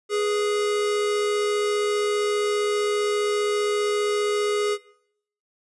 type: tone pair together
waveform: square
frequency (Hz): 414.9 / 490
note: G#4 / B4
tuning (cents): -2 / -14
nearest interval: minor third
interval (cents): 288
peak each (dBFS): -22 / -34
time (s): 0.09-4.78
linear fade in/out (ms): 50
effects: noise-tail reverb RT60 0.7 s tail -21 dB re dry + resampled to 24000 Hz